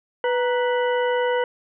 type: harmonic tone with a mistuned harmonic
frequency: 493.9 Hz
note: B4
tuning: in tune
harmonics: 1 / 2 / 3 / 4 / 6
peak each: -20 / -26 / -30 / -32 / -36 dBFS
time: 0.24-1.44 s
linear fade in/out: 2 ms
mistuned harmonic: 2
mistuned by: -84 cents
effects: none